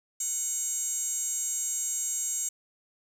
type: tone with high-pass filter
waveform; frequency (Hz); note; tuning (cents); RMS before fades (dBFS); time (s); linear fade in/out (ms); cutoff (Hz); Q
15% pulse; 740; F#5; 0; -31; 0.2-2.49; 5; 7100; 6.2
effects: none